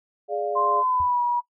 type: chord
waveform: sine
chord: D diminished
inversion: second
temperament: equal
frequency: 415.3 / 587.3 / 698.5 Hz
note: Ab4 / D5 / F5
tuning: 0 / 0 / 0 cents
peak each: -28 dBFS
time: 0.28-0.84 s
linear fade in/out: 50 ms
type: tone with pitch glide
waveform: sine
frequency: 1046.5 to 965.2 Hz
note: C6 to B5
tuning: 0 to -40 cents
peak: -20 dBFS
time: 0.55-1.41 s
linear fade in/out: 20 ms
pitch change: -140 cents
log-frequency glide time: 0.69-1.23 s
type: tone with exponential decay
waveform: sine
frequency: 81.4 Hz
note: E2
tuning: 21 cents flat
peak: -30 dBFS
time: 1-1.12 s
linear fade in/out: 0 ms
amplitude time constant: 26 ms
effects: noise-tail reverb RT60 0.1 s tail -21 dB re dry